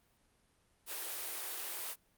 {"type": "high-pass noise", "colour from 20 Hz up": "white", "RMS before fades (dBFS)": -41, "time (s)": [0.86, 1.96], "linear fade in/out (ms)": 50, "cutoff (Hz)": 320, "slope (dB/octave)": 96, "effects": ["pink hiss -72 dBFS RMS until 2.17 s", "Opus 32 kbps"]}